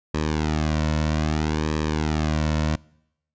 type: tone with flanger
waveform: sawtooth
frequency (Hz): 77.2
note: D#2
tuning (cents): -13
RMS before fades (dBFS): -23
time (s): 0.14-2.76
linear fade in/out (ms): 5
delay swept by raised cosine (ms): 1.4 to 2.5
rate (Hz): 0.62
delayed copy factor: -0.75
effects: noise-tail reverb RT60 0.8 s tail -25 dB re dry + resampled to 16000 Hz